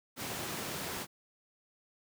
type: high-pass noise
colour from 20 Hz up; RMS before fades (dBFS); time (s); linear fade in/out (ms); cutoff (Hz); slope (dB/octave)
pink; -39; 0.16-1.07; 50; 130; 12
effects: none